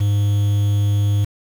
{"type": "tone with quantisation", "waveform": "triangle", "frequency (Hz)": 102.2, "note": "G#2", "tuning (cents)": -27, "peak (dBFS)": -12, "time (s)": [0, 1.25], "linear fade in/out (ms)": 10, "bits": 6, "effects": []}